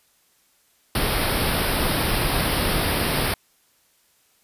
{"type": "band-stop noise", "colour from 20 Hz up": "pink", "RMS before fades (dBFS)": -22, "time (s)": [0.95, 3.34], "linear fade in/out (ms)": 2, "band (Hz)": [5300, 8900], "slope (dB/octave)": 96, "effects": ["white hiss -62 dBFS RMS until 4.43 s", "resampled to 32000 Hz"]}